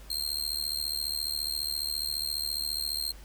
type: tone with amplitude modulation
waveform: sawtooth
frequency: 4196 Hz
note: C8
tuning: 4 cents sharp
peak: -23 dBFS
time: 0.1-3.12 s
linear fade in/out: 5 ms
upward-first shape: sine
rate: 74.6 Hz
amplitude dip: 95%
effects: added 50 Hz sine -46 dBFS peak until 3.24 s + pink hiss -54 dBFS RMS until 3.24 s